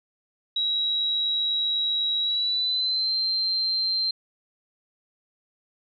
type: tone with pitch glide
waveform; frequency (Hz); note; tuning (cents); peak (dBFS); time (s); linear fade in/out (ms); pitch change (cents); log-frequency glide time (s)
sine; 3864 to 4141; B7 to C8; -39 to -19; -22; 0.56-4.11; 5; +120; 2.2-3.15
effects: none